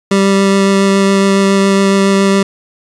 25% pulse tone with vibrato, 196 Hz, G3, in tune, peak -4 dBFS, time 0.11-2.43 s, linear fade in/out 5 ms, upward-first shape triangle, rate 7.2 Hz, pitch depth 10 cents each way, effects resampled to 22050 Hz + 7-bit

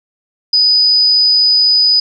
sine tone, 4978 Hz, D#8, in tune, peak -7 dBFS, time 0.53-2 s, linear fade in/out 5 ms, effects none

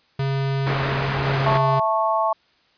square tone with tremolo, 136.5 Hz, C#3, 26 cents flat, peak -21 dBFS, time 0.19-1.8 s, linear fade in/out 5 ms, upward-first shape square, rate 0.94 Hz, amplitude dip 30%
white low-pass noise, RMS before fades -26 dBFS, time 0.66-1.58 s, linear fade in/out 10 ms, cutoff 1600 Hz, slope 12 dB/octave
sine chord, A major, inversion second, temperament just, 660 / 880 / 1100 Hz, E5 / A5 / C#6, +2 / 0 / -14 cents, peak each -22 dBFS, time 1.46-2.33 s, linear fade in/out 5 ms
effects white hiss -60 dBFS RMS until 2.77 s + resampled to 11025 Hz

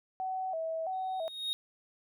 sine tone with vibrato, 698.5 Hz, F5, in tune, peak -32 dBFS, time 0.2-1.28 s, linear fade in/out 0 ms, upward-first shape square, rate 1.5 Hz, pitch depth 130 cents each way
triangle tone with exponential growth, 3733 Hz, A#7, 2 cents sharp, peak -27 dBFS, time 0.93-1.53 s, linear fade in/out 0 ms, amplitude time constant 130 ms
effects none

